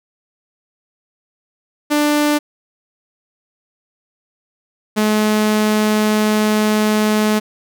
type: tone pair in turn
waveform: sawtooth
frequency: 295.8 / 213.5 Hz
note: D4 / G#3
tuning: +13 / +48 cents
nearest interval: tritone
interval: 565 cents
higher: first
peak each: -9 dBFS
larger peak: neither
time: 1.9-2.39 / 4.96-7.4 s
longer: second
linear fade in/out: 20 ms
effects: none